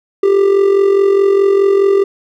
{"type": "tone with amplitude modulation", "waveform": "triangle", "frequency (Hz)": 395, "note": "G4", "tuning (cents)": 13, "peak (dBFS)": -3, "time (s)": [0.23, 2.04], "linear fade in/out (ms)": 5, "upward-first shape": "sine", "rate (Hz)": 44.8, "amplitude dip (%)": 60, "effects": []}